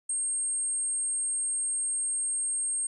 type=tone; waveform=sine; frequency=8530 Hz; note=C9; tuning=32 cents sharp; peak=-25 dBFS; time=0.09-2.87 s; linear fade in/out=5 ms; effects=tanh soft clip ceiling -25 dBFS + 11-bit